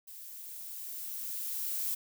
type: noise with level ramp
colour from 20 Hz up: violet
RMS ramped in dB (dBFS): -48 to -33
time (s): 0.07-1.95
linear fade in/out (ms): 10
effects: none